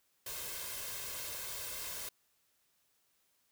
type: noise with comb filter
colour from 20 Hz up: white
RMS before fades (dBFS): -42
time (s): 0.26-2.09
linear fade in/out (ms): 5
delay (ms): 1.9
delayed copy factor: +0.6
effects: white hiss -75 dBFS RMS until 3.51 s